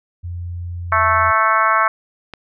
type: tone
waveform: sine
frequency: 87.31 Hz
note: F2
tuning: in tune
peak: -24 dBFS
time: 0.23-1.32 s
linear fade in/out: 20 ms
type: harmonic tone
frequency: 220 Hz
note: A3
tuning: in tune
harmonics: 3 / 4 / 5 / 6 / 7 / 8 / 9 / 10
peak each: -23 / -24 / -16 / -17 / -21 / -25 / -30 / -26 dBFS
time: 0.92-1.88 s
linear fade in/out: 2 ms
type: click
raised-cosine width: 0.3 ms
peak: -17 dBFS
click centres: 2.337 s
effects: none